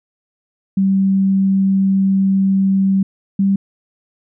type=tone pair in turn; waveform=sine; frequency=193.4 / 195.99 Hz; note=G3 / G3; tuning=-23 / 0 cents; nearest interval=unison; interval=23 cents; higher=second; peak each=-11 dBFS; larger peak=neither; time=0.77-3.03 / 3.39-3.56 s; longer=first; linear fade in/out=5 ms; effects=none